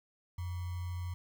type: tone with sample-and-hold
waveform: sine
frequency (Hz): 88.7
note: F2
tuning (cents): +27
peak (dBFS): -35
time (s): 0.38-1.14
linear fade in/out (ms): 5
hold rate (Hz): 1050
effects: none